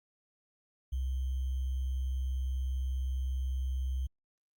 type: tone with sample-and-hold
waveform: sine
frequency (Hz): 64.9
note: C2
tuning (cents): -13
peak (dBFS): -30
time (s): 0.92-4.07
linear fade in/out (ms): 10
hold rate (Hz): 3150
effects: Opus 48 kbps